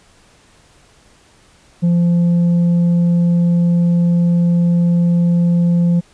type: tone with tanh clipping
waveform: sine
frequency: 172.6 Hz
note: F3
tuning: 20 cents flat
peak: -11 dBFS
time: 1.82-6.01 s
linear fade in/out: 20 ms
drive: 3 dB
effects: pink hiss -50 dBFS RMS until 6.13 s + resampled to 22050 Hz